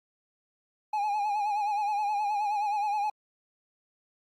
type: tone with vibrato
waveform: triangle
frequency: 830.6 Hz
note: G#5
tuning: in tune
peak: -24 dBFS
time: 0.93-3.1 s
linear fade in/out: 5 ms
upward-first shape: sine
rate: 9.5 Hz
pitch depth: 61 cents each way
effects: Opus 48 kbps